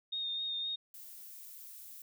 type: tone with vibrato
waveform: sine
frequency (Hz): 3685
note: A#7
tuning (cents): -21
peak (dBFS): -34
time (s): 0.12-0.76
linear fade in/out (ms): 10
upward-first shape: sine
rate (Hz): 3.9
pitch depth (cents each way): 19
type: noise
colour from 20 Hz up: violet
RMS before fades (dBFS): -50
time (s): 0.94-2.02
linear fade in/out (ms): 2
effects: none